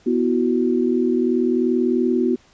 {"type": "chord", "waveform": "sine", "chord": "B suspended fourth", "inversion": "none", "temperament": "equal", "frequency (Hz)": [246.9, 329.6, 370], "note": ["B3", "E4", "F#4"], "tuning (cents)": [0, 0, 0], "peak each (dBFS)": [-19, -23, -20], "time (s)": [0.06, 2.36], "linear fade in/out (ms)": 10, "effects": ["pink hiss -54 dBFS RMS until 2.53 s", "resampled to 16000 Hz"]}